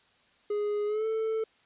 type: tone with pitch glide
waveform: triangle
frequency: 415.3 to 442.5 Hz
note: G#4 to A4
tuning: 0 to +10 cents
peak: -25 dBFS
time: 0.5-1.44 s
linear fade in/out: 5 ms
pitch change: +110 cents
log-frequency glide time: 0.86-1.06 s
effects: white hiss -64 dBFS RMS until 1.65 s + resampled to 8000 Hz